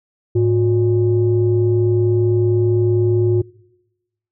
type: tone pair together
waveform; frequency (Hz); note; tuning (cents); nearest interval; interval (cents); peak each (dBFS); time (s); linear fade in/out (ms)
sine; 107.8 / 358.9; A2 / F4; -35 / +47; octave + major sixth; 2082; -14; 0.35-3.42; 10
effects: noise-tail reverb RT60 1.0 s tail -24 dB re dry + tanh soft clip ceiling -6 dBFS